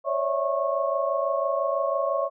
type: tone cluster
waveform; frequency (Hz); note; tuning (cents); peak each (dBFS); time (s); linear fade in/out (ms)
sine; 546 / 572 / 656 / 1094; C#5 / D5 / E5 / C#6; -26 / -46 / -9 / -23; -28; 0.04-2.3; 50
effects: none